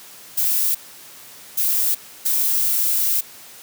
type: noise bursts at uneven times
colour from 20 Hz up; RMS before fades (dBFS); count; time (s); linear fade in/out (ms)
violet; -19; 3; 0.37-0.75 / 1.57-1.95 / 2.25-3.21; 10
effects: white hiss -42 dBFS RMS until 3.62 s + high-pass 100 Hz 12 dB/octave